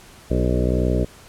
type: harmonic tone with a mistuned harmonic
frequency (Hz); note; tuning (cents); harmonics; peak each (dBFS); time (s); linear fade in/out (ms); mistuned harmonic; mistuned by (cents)
61.74; B1; 0; 1 / 2 / 3 / 4 / 5 / 6 / 7 / 8 / 9 / 10; -21 / -24 / -26 / -27 / -28 / -29 / -29 / -30 / -31 / -31; 0.3-1.05; 10; 6; +24
effects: pink hiss -46 dBFS RMS until 1.28 s + low-pass 12000 Hz 12 dB/octave